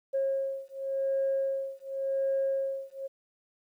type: beating tone pair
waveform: sine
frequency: 541 / 541.9 Hz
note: C#5 / C#5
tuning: -42 / -39 cents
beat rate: 0.9 Hz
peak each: -30 dBFS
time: 0.13-3.08 s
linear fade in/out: 20 ms
effects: tanh soft clip ceiling -21 dBFS + 11-bit